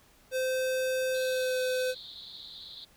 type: tone with pitch glide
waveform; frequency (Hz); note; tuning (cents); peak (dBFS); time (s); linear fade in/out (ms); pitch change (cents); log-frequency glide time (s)
square; 517 to 509.6; C5 to C5; -21 to -46; -28; 0.31-1.95; 50; -25; 1.14-1.6
type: band-pass noise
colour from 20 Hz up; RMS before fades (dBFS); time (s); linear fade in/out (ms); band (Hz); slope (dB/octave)
pink; -46; 1.14-2.85; 5; 3500 to 4300; 96
effects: pink hiss -61 dBFS RMS until 2.96 s